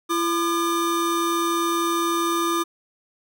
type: tone pair together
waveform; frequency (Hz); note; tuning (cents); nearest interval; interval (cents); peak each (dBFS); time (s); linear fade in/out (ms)
square; 338.1 / 1205; E4 / D6; +44 / +44; octave + minor seventh; 2200; -24; 0.09-2.64; 20
effects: none